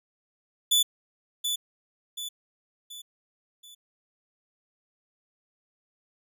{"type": "tone with echo", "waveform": "sawtooth", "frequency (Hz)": 3475, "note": "A7", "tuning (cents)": -22, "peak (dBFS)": -16, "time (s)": [0.71, 0.83], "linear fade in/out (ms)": 10, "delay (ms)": 730, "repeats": 4, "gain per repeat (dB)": -7, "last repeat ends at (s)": 3.75, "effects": []}